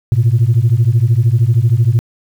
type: beating tone pair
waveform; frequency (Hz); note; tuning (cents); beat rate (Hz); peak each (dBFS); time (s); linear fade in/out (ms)
sine; 110 / 123; A2 / B2; 0 / -7; 13; -10; 0.12-1.99; 0
effects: tanh soft clip ceiling -4 dBFS + 7-bit